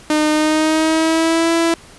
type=tone with pitch glide; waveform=sawtooth; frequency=305.2 to 332.8 Hz; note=D#4 to E4; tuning=-33 to +17 cents; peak=-9 dBFS; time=0.1-1.74 s; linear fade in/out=2 ms; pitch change=+150 cents; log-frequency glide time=0.31-1.52 s; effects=pink hiss -42 dBFS RMS until 1.98 s + resampled to 24000 Hz